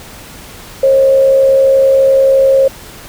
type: tone with frequency modulation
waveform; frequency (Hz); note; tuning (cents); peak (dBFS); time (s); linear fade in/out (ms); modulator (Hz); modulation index
sine; 538; C5; +48; -5; 0.83-2.68; 5; 71.6; 0.28
effects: pink hiss -33 dBFS RMS until 3.08 s